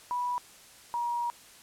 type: tone pair in turn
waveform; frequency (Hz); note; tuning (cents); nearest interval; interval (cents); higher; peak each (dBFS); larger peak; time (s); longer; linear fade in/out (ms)
sine; 980 / 952.1; B5 / A#5; -14 / +36; minor second; 50; first; -28; neither; 0.11-0.38 / 0.94-1.3; second; 0
effects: white hiss -53 dBFS RMS until 1.62 s + low-pass 11000 Hz 12 dB/octave